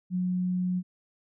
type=tone; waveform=sine; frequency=181.6 Hz; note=F#3; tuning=32 cents flat; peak=-25 dBFS; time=0.1-0.83 s; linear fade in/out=50 ms; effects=none